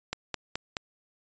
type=click train; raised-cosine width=0.2 ms; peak=-13 dBFS; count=4; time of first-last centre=0.13-0.768 s; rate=4.7 Hz; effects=resampled to 16000 Hz